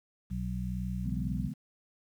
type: harmonic tone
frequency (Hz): 61.74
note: B1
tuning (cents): 0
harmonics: 1 / 2 / 3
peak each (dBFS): -36 / -38 / -35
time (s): 0.3-1.49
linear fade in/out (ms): 20
type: chord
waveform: sine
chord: C# minor seventh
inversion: none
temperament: equal with one note detuned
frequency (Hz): 138.59 / 163.3 / 207.7 / 246.9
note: C#3 / E3 / G#3 / B3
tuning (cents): 0 / -16 / 0 / 0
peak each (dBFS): -40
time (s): 1.04-1.54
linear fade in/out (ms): 20
effects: 10-bit